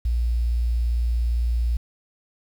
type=tone; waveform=sine; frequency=58.8 Hz; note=A#1; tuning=16 cents sharp; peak=-19 dBFS; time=0.05-1.77 s; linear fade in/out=5 ms; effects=8-bit